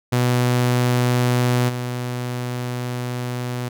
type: tone with level steps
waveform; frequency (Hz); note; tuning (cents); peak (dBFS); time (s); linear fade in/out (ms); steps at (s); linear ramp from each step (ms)
sawtooth; 123.47; B2; 0; -12 / -20; 0.12-3.69; 10; 1.68; 20
effects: none